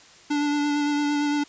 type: tone with vibrato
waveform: square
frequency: 292.1 Hz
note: D4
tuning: 9 cents flat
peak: -22 dBFS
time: 0.3-1.44 s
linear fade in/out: 10 ms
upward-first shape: sine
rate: 8.8 Hz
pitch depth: 17 cents each way
effects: white hiss -50 dBFS RMS until 1.48 s + resampled to 16000 Hz